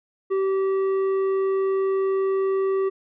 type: tone with tanh clipping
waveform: sine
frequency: 385.9 Hz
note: G4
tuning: 27 cents flat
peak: -21 dBFS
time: 0.3-2.9 s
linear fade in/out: 20 ms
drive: 8 dB
effects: none